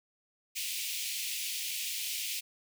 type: high-pass noise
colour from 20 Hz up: pink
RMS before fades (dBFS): -36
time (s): 0.55-2.41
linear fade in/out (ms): 20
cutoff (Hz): 2300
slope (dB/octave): 48
effects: none